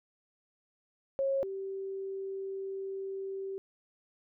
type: tone pair in turn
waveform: sine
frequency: 544 / 387.7 Hz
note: C#5 / G4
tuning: -33 / -19 cents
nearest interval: tritone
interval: 586 cents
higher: first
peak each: -27 / -35 dBFS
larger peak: first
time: 1.19-1.43 / 1.43-3.58 s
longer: second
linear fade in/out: 0 ms
effects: none